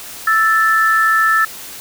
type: tone pair together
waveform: sine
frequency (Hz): 1319.8 / 1760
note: E6 / A6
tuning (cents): +2 / 0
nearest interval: perfect fourth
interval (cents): 498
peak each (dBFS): -13 / -13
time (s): 0.27-1.45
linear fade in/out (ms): 5
effects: white hiss -32 dBFS RMS until 1.8 s